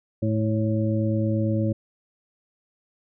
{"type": "harmonic tone with a mistuned harmonic", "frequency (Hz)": 108.7, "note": "A2", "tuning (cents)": -21, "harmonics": [1, 2, 3, 5], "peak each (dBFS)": [-23, -26, -28, -30], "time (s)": [0.22, 1.73], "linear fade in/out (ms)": 10, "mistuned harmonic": 5, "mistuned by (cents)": 25, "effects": []}